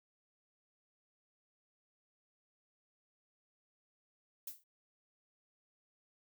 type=noise with exponential decay; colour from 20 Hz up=violet; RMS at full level=-39 dBFS; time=4.47-4.64 s; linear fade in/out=5 ms; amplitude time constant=36 ms; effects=none